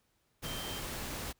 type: tone in noise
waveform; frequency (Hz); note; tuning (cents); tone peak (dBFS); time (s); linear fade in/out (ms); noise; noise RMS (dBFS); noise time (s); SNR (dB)
sine; 3140; G7; +2; -43; 0.44-0.8; 20; pink; -40; 0.42-1.33; -6
effects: pink hiss -75 dBFS RMS until 1.39 s